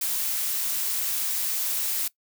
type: noise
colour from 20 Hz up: blue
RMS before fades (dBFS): -27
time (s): 0.01-2.08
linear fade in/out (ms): 5
effects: noise-tail reverb RT60 0.1 s tail -20 dB re dry